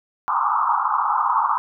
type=band-pass noise; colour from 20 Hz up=white; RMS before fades=-20 dBFS; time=0.28-1.58 s; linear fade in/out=0 ms; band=820 to 1300 Hz; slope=96 dB/octave; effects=none